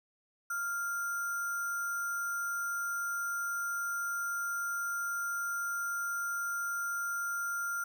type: tone with sample-and-hold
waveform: sine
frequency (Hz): 1396.9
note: F6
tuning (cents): 0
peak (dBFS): -32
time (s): 0.5-7.84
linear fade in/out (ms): 5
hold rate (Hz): 7350
effects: none